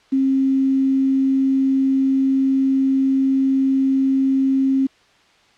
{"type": "tone with quantisation", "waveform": "sine", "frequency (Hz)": 267.9, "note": "C4", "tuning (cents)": 41, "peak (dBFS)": -14, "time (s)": [0.12, 4.87], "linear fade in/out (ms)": 10, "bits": 7, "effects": ["white hiss -54 dBFS RMS until 5.57 s", "low-pass 4000 Hz 12 dB/octave"]}